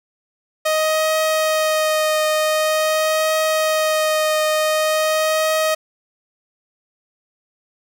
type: tone with vibrato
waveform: sawtooth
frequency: 624 Hz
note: D#5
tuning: 5 cents sharp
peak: -12 dBFS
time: 0.65-5.75 s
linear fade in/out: 10 ms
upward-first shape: triangle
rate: 0.46 Hz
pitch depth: 17 cents each way
effects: none